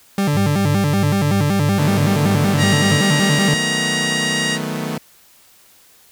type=tone with vibrato; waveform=40% pulse; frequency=170 Hz; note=F3; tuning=46 cents flat; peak=-14 dBFS; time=0.18-3.54 s; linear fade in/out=2 ms; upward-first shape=square; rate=5.3 Hz; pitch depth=260 cents each way
type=tone with tremolo; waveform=triangle; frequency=101.8 Hz; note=G#2; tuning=34 cents flat; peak=-16 dBFS; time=0.32-3 s; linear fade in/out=50 ms; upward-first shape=sine; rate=3.1 Hz; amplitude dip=50%
type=chord; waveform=sawtooth; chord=B dominant seventh; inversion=first; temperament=equal; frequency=155.56 / 185 / 220 / 246.9 Hz; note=D#3 / F#3 / A3 / B3; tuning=0 / 0 / 0 / 0 cents; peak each=-22 / -26 / -22 / -24 dBFS; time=1.78-4.98 s; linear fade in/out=5 ms
type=harmonic tone; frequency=946 Hz; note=A#5; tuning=25 cents sharp; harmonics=2 / 3 / 4 / 5 / 6 / 7 / 8 / 9 / 10; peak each=-21 / -25 / -27 / -29 / -31 / -32 / -33 / -34 / -35 dBFS; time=2.57-4.59 s; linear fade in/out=50 ms
effects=white hiss -50 dBFS RMS until 6.11 s